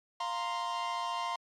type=chord; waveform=45% pulse; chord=F suspended fourth; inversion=none; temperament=equal; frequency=698.5 / 932.3 / 1046.5 Hz; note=F5 / Bb5 / C6; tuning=0 / 0 / 0 cents; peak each=-39 / -37 / -35 dBFS; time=0.2-1.36 s; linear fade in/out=5 ms; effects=low-pass 5000 Hz 12 dB/octave + MP3 96 kbps